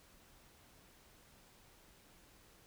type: silence
effects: pink hiss -64 dBFS RMS until 2.66 s